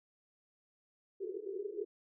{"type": "band-pass noise", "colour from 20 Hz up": "pink", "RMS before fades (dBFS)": -41, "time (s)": [1.2, 1.85], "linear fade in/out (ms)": 10, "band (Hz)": [370, 430], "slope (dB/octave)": 96, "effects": []}